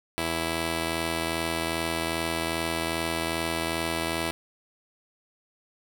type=tone pair together; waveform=5% pulse; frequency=82.5 / 330 Hz; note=E2 / E4; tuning=+2 / +2 cents; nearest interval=2 octaves; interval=2400 cents; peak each=-19 dBFS; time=0.18-4.31 s; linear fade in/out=0 ms; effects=none